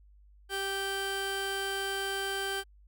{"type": "tone pair together", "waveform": "25% pulse", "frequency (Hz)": [392, 1560.8], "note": ["G4", "G6"], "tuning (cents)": [0, -8], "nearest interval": "2 octaves", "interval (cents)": 2392, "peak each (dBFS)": [-31, -30], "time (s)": [0.49, 2.64], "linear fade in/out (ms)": 50, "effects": ["added 50 Hz sine -55 dBFS peak until 2.87 s"]}